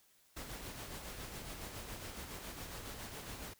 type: noise with tremolo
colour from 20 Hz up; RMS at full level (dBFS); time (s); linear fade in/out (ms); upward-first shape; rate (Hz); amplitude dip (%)
pink; -45; 0.36-3.54; 10; sine; 7.2; 40
effects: white hiss -69 dBFS RMS until 3.59 s